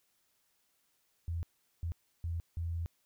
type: tone bursts at uneven times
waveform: sine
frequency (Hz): 84.1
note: E2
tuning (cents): +35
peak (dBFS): -33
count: 4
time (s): 1.28-1.43 / 1.83-1.92 / 2.24-2.4 / 2.57-2.86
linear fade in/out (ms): 0
effects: white hiss -75 dBFS RMS until 3.05 s